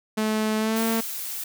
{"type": "tone with pitch glide", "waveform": "sawtooth", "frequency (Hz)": [216.6, 225.9], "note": ["A3", "A3"], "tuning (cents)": [-27, 46], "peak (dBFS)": -18, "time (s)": [0.17, 1.01], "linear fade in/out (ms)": 10, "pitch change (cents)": 73, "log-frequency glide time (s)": [0.58, 0.84]}
{"type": "noise", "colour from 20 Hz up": "blue", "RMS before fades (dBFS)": -32, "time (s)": [0.76, 1.44], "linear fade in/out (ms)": 5}
{"effects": []}